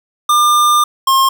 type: tone pair in turn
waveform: square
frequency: 1200 / 1069.1 Hz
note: D6 / C6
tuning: +37 / +37 cents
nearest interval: major second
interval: 200 cents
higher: first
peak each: -9 dBFS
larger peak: neither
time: 0.29-0.84 / 1.07-1.29 s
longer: first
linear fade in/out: 5 ms
effects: 8-bit